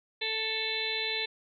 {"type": "harmonic tone with a mistuned harmonic", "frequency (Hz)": 441.6, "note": "A4", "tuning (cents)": 6, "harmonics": [1, 2, 4, 5, 6, 7, 8, 9], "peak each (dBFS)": [-39, -44, -40, -36, -38, -46, -35, -35], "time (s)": [0.21, 1.26], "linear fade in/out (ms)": 10, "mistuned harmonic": 9, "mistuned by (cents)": 21, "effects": []}